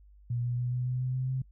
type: tone with pitch steps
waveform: sine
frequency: 120.2 / 121.67 / 123.15 / 124.65 / 126.18 / 127.72 / 129.27 / 130.85 Hz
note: B2 / B2 / B2 / B2 / B2 / C3 / C3 / C3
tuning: -46 / -25 / -5 / +16 / +38 / -41 / -21 / 0 cents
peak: -28 dBFS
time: 0.3-1.42 s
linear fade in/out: 5 ms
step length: 140 ms
effects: noise-tail reverb RT60 0.1 s tail -26 dB re dry + added 50 Hz sine -53 dBFS peak until 1.51 s